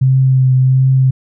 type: tone with vibrato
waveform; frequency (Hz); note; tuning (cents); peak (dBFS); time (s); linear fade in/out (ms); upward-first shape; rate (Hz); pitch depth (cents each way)
sine; 130.81; C3; 0; -7; 0.01-1.11; 10; triangle; 1.4; 22
effects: none